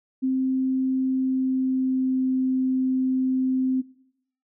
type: tone with pitch glide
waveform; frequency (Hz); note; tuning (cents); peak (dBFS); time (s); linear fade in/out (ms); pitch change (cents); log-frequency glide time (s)
sine; 261.6 to 259.6; C4 to C4; 0 to -13; -20; 0.22-3.82; 20; -13; 1.06-2.27
effects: noise-tail reverb RT60 0.7 s tail -19 dB re dry